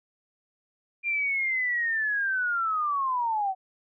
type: linear sweep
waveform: sine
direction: down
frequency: 2400 to 740 Hz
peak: -24 dBFS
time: 1.03-3.55 s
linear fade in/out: 50 ms
effects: none